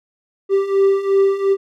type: beating tone pair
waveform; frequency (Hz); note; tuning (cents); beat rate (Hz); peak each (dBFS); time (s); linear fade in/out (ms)
triangle; 390 / 392.8; G4 / G4; -9 / +4; 2.8; -16 / -12; 0.49-1.57; 50
effects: none